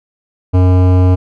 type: tone with hard clipping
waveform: sine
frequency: 91.5 Hz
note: F#2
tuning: 19 cents flat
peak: -8 dBFS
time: 0.53-1.16 s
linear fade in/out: 20 ms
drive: 16 dB
effects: none